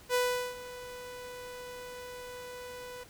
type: tone with ADSR envelope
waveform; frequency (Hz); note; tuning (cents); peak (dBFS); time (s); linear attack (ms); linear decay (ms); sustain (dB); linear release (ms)
sawtooth; 495.6; B4; +6; -21; 0.09-3.04; 53; 400; -17; 11
effects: pink hiss -55 dBFS RMS until 3.09 s